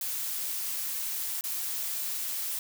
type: noise with dropouts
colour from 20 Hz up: blue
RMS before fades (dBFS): -33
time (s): 0.01-2.59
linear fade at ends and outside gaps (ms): 2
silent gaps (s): 1.41-1.439
effects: none